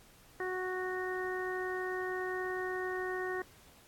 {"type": "harmonic tone", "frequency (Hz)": 369.3, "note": "F#4", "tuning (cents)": -3, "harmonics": [1, 2, 3, 4, 5], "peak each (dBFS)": [-36, -43, -44, -45, -40], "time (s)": [0.4, 3.42], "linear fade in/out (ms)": 2, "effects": ["pink hiss -60 dBFS RMS until 3.87 s", "AAC 64 kbps"]}